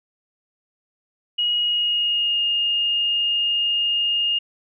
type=tone with pitch glide; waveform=sine; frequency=2893 to 2837 Hz; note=F#7 to F7; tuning=-40 to +27 cents; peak=-18 dBFS; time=1.38-4.39 s; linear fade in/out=10 ms; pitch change=-33 cents; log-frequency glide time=1.57-2.43 s; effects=none